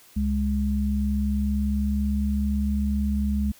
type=tone pair together; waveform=sine; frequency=69 / 206.8 Hz; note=C#2 / G#3; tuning=-7 / -7 cents; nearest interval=octave + perfect fifth; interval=1900 cents; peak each=-24 dBFS; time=0.16-3.52 s; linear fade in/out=10 ms; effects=white hiss -53 dBFS RMS until 3.59 s